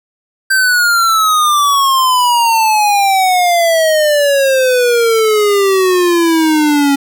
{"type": "exponential sweep", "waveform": "square", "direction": "down", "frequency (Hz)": [1568, 276.7], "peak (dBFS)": -9, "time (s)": [0.5, 6.96], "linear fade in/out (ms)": 10, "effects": []}